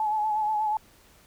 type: tone with vibrato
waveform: sine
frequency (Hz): 855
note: A5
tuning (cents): -50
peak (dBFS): -23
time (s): 0-0.77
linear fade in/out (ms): 2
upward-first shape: sine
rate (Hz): 8.3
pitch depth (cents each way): 39
effects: pink hiss -57 dBFS RMS until 1.26 s